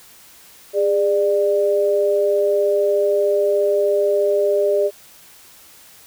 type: tone pair together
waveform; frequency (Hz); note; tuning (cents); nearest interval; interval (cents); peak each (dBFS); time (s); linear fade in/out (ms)
sine; 407.6 / 594; G#4 / D5; -32 / +20; perfect fifth; 652; -17; 0.73-4.91; 50
effects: white hiss -46 dBFS RMS until 6.06 s